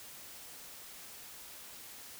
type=silence; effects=white hiss -50 dBFS RMS until 2.19 s